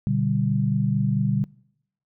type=chord; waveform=sine; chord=G major; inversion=first; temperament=just; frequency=122.5 / 147 / 196 Hz; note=B2 / D3 / G3; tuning=-14 / +2 / 0 cents; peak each=-24 dBFS; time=0.07-1.44 s; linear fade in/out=0 ms; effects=noise-tail reverb RT60 0.8 s tail -25 dB re dry